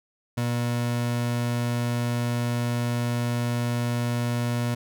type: tone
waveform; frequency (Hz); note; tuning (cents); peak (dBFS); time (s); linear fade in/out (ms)
30% pulse; 120; B2; -49; -21; 0.37-4.75; 10
effects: none